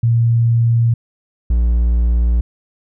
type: tone pair in turn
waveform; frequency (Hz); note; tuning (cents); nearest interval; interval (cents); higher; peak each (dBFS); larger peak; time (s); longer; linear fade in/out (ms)
sine / triangle; 116.54 / 58.62; A#2 / A#1; 0 / +10; octave; 1190; first; -10 / -9; second; 0.03-0.94 / 1.5-2.41; neither; 5
effects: none